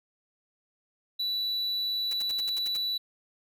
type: tone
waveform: triangle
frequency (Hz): 3951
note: B7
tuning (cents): 0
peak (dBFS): -26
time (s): 1.19-2.98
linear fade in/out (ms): 10
type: noise bursts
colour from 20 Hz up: white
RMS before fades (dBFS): -41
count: 8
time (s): 2.11-2.769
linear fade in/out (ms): 2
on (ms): 22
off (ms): 69
effects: none